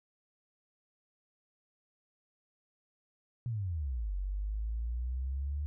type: exponential two-way sweep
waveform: sine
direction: down then up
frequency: 124.7 to 46.25 to 74.3 Hz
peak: -32 dBFS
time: 3.46-5.66 s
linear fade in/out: 0 ms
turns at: 4.15 s
effects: none